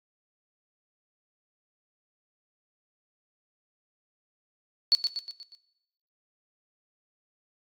sine tone with echo, 4440 Hz, C#8, 2 cents sharp, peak -16 dBFS, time 4.92-4.95 s, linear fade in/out 0 ms, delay 120 ms, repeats 5, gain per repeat -6 dB, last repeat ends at 5.55 s, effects noise-tail reverb RT60 0.9 s tail -18 dB re dry + AAC 64 kbps

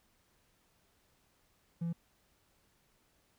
triangle tone, 168.7 Hz, E3, 40 cents sharp, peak -30 dBFS, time 1.81-1.93 s, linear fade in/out 10 ms, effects tanh soft clip ceiling -27 dBFS + pink hiss -72 dBFS RMS until 3.38 s

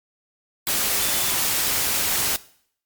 sine tone in noise, 3520 Hz, A7, in tune, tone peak -32 dBFS, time 1.01-1.3 s, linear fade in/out 0 ms, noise white, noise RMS -22 dBFS, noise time 0.67-2.36 s, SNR -13 dB, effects noise-tail reverb RT60 0.6 s tail -19 dB re dry + MP3 96 kbps

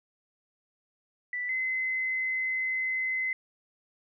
sine tone pair in turn, 1975.5 / 2047 Hz, B6 / C7, 0 / -38 cents, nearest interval minor second, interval 62 cents, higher second, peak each -30 / -27 dBFS, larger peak second, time 1.33-1.49 / 1.49-3.33 s, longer second, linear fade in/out 2 ms, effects none

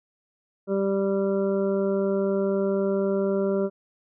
harmonic tone, 196 Hz, G3, in tune, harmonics 1 / 2 / 3 / 5 / 6 / 7, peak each -26 / -24 / -28 / -43 / -45 / -41 dBFS, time 0.67-3.7 s, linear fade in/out 50 ms, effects none

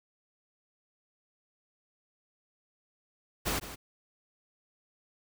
pink noise with echo, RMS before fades -31 dBFS, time 3.45-3.6 s, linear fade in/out 20 ms, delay 160 ms, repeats 1, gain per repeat -12 dB, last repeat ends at 3.76 s, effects none

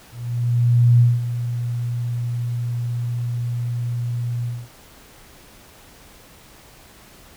sine tone with ADSR envelope, 120 Hz, B2, 49 cents flat, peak -9 dBFS, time 0.11-4.69 s, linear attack 890 ms, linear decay 200 ms, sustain -12 dB, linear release 240 ms, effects pink hiss -47 dBFS RMS until 7.36 s

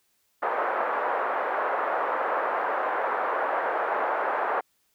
pink band-pass noise, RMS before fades -27 dBFS, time 0.42-4.61 s, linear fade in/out 10 ms, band 510 to 1500 Hz, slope 24 dB/octave, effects white hiss -70 dBFS RMS until 4.94 s

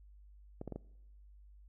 clicks, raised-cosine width 2 ms, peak -28 dBFS, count 4, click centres 0.614 / 0.677 / 0.723 / 0.76 s, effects noise-tail reverb RT60 1.0 s tail -23 dB re dry + added 50 Hz sine -55 dBFS peak until 1.68 s

